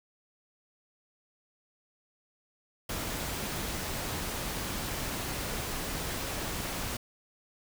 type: noise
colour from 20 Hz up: pink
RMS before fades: -35 dBFS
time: 2.89-6.97 s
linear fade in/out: 5 ms
effects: none